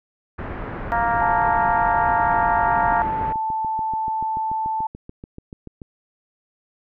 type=low-pass noise; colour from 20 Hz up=pink; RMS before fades=-30 dBFS; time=0.38-3.33 s; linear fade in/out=10 ms; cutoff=1800 Hz; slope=24 dB/octave
type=harmonic tone; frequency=233.1 Hz; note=A#3; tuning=in tune; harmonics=3 / 4 / 5 / 6 / 7 / 8; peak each=-22 / -21 / -29 / -27 / -32 / -32 dBFS; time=0.92-3.02 s; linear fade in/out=0 ms
type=tone; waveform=sine; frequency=880 Hz; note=A5; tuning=in tune; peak=-21 dBFS; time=1.21-4.87 s; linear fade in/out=5 ms
type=click train; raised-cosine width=3 ms; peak=-23 dBFS; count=26; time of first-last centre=2.2-5.818 s; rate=6.91 Hz
effects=none